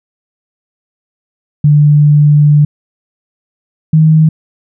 sine tone pair in turn, 147.9 / 157.24 Hz, D3 / D#3, +13 / +19 cents, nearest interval minor second, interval 106 cents, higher second, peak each -3 dBFS, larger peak neither, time 1.64-2.65 / 3.93-4.29 s, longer first, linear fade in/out 5 ms, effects none

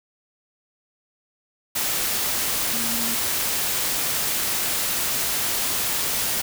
sine tone in noise, 231.3 Hz, A#3, 13 cents flat, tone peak -31 dBFS, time 2.73-3.15 s, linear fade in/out 10 ms, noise white, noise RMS -24 dBFS, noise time 1.75-6.42 s, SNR -10 dB, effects none

